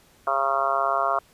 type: harmonic tone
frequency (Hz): 136.7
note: C#3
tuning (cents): -24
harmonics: 3 / 4 / 5 / 6 / 7 / 8 / 9 / 10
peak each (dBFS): -36 / -33 / -25 / -36 / -30 / -26 / -28 / -29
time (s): 0.27-1.19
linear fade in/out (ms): 2
effects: pink hiss -57 dBFS RMS until 1.33 s + resampled to 32000 Hz